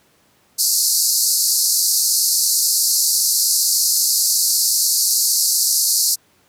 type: band-pass noise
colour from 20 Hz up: pink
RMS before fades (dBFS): -17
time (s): 0.58-6.16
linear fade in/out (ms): 20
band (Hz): 4300 to 14000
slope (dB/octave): 96
effects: pink hiss -57 dBFS RMS until 6.48 s + high-pass 100 Hz 12 dB/octave